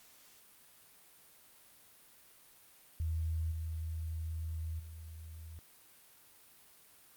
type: tone with level steps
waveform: sine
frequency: 80.6 Hz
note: E2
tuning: 38 cents flat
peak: -32 / -36 / -45 dBFS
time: 3-5.59 s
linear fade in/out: 0 ms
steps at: 3.51 / 4.79 s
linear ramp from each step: 10 ms
effects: white hiss -61 dBFS RMS until 7.16 s + Opus 48 kbps